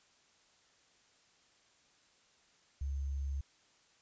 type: tone with sample-and-hold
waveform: sine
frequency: 69.2 Hz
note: C#2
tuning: 2 cents flat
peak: -34 dBFS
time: 2.81-3.41 s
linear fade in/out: 5 ms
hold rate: 6300 Hz
effects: white hiss -68 dBFS RMS until 4.01 s + resampled to 16000 Hz